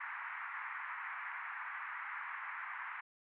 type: band-pass noise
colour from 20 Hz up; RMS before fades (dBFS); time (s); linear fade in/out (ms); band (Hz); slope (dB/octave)
white; -44; 0-3.01; 10; 920 to 2100; 48
effects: none

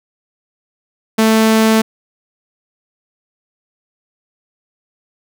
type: tone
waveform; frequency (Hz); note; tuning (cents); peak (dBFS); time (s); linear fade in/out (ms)
sawtooth; 221; A3; +8; -5; 1.18-1.82; 10
effects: none

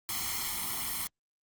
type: noise with comb filter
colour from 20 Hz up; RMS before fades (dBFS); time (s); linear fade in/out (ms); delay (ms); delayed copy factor
white; -34; 0.09-1.07; 0; 0.94; +0.8
effects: Opus 48 kbps

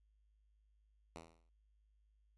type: tone with exponential decay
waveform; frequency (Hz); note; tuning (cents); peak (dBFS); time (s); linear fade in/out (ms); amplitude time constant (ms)
5% pulse; 82.41; E2; 0; -36; 1.16-1.49; 0; 70
effects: added 52 Hz sine -70 dBFS peak until 2.37 s + resampled to 24000 Hz

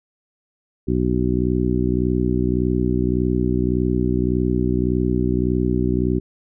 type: harmonic tone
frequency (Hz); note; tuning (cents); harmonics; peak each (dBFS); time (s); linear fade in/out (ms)
61.74; B1; 0; 1 / 2 / 3 / 4 / 5 / 6; -24 / -24 / -24 / -24 / -24 / -24; 0.87-6.2; 20
effects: none

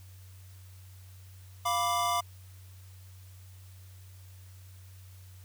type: chord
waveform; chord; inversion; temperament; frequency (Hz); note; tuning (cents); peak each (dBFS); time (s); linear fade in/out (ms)
square; B diminished; second; equal; 698.5 / 987.8 / 1174.7; F5 / B5 / D6; 0 / 0 / 0; -32 / -33 / -31; 1.65-2.21; 10
effects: added 93 Hz sine -48 dBFS peak until 5.44 s + white hiss -60 dBFS RMS until 5.44 s

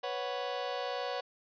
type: chord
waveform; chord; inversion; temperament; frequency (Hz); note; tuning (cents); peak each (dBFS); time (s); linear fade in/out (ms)
sawtooth; B suspended second; none; just; 493.9 / 555.6 / 740.8; B4 / C#5 / F#5; 0 / +4 / +2; -34; 0.03-1.21; 10
effects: resampled to 11025 Hz

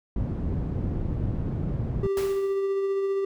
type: low-pass noise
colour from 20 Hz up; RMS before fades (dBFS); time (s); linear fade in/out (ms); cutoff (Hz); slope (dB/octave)
white; -28; 0.16-2.07; 2; 150; 12
type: tone with tremolo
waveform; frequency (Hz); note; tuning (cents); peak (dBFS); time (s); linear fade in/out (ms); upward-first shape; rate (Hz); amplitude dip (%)
triangle; 392; G4; 0; -20; 2.03-3.25; 5; triangle; 15; 30
type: noise with exponential decay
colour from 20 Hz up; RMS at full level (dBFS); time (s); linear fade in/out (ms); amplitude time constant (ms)
pink; -34; 2.17-2.73; 2; 120
effects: none

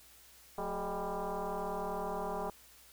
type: tone with frequency modulation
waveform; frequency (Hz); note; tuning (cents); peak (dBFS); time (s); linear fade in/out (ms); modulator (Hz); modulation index
sine; 181.1; F#3; -37; -34; 0.58-2.5; 2; 201; 4.7
effects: added 60 Hz sine -69 dBFS peak until 2.92 s + white hiss -59 dBFS RMS until 2.92 s

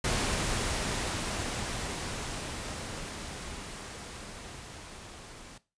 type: noise with level ramp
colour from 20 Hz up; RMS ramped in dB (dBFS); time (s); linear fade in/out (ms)
pink; -29 to -48; 0.04-5.58; 5
effects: noise-tail reverb RT60 0.3 s tail -18 dB re dry + resampled to 22050 Hz

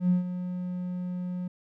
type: tone with ADSR envelope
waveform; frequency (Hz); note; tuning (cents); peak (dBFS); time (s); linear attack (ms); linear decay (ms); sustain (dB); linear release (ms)
triangle; 180.1; F#3; -46; -15; 0-1.48; 100; 130; -13; 6
effects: tanh soft clip ceiling -16 dBFS

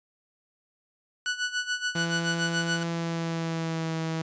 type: tone with tremolo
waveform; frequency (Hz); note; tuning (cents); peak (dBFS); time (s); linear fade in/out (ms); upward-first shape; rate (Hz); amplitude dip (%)
sawtooth; 1480; F#6; 0; -21; 1.26-2.83; 0; sine; 7; 80
type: tone with pitch glide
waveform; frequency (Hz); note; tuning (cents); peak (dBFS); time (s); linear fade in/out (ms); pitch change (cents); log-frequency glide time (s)
sawtooth; 168.2 to 161.81; E3 to E3; +35 to -32; -24; 1.95-4.22; 5; -67; 2.86-3.95
effects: resampled to 16000 Hz

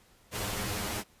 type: noise with comb filter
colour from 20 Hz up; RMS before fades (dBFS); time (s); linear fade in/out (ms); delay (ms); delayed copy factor
pink; -34; 0.31-1.04; 50; 9.7; +0.95
effects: pink hiss -62 dBFS RMS until 1.2 s + resampled to 32000 Hz

